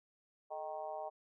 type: harmonic tone with a mistuned harmonic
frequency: 155.56 Hz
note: D#3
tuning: in tune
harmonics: 3 / 4 / 5 / 6 / 7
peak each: -52 / -43 / -44 / -49 / -54 dBFS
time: 0.5-1.1 s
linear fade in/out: 20 ms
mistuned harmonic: 3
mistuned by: -120 cents
effects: none

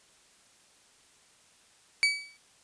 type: tone with exponential decay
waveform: 30% pulse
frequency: 2282 Hz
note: C#7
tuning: 50 cents sharp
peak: -16 dBFS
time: 2.03-2.37 s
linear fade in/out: 0 ms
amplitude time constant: 72 ms
effects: white hiss -61 dBFS RMS until 2.63 s + resampled to 22050 Hz

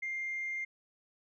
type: tone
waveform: sine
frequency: 2107 Hz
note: C7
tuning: 12 cents sharp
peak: -33 dBFS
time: 0.02-0.65 s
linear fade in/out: 10 ms
effects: tanh soft clip ceiling -30 dBFS

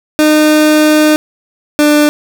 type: tone pair in turn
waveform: 30% pulse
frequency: 305.6 / 297.1 Hz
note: D#4 / D4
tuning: -31 / +20 cents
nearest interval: unison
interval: 49 cents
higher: first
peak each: -3 dBFS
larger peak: neither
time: 0.19-1.16 / 1.79-2.09 s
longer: first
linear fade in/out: 0 ms
effects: none

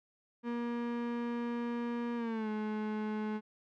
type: tone with pitch glide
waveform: 35% pulse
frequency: 237.5 to 214 Hz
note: A#3 to A3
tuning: +33 to -48 cents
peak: -32 dBFS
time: 0.43-3.41 s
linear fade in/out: 50 ms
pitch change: -181 cents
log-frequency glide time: 2.16-2.49 s
effects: low-pass 2000 Hz 12 dB/octave

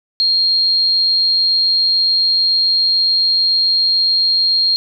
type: tone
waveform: sine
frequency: 4229 Hz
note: C8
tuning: 18 cents sharp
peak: -11 dBFS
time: 0.2-4.76 s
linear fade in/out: 0 ms
effects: none

